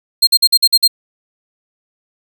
40% pulse tone bursts, 4196 Hz, C8, 4 cents sharp, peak -5 dBFS, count 7, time 0.22-0.878 s, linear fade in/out 10 ms, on 52 ms, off 49 ms, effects none

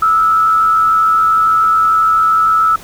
sine tone with frequency modulation, 1309 Hz, E6, 13 cents flat, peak -8 dBFS, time 0.02-2.76 s, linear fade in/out 5 ms, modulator 89 Hz, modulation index 0.44, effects pink hiss -36 dBFS RMS until 2.83 s

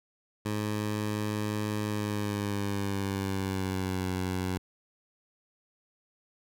15% pulse tone with pitch glide, 105.7 to 92.55 Hz, G#2 to F#2, +31 to +1 cents, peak -23 dBFS, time 0.45-4.58 s, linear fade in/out 10 ms, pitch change -230 cents, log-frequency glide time 1.84-4.09 s, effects none

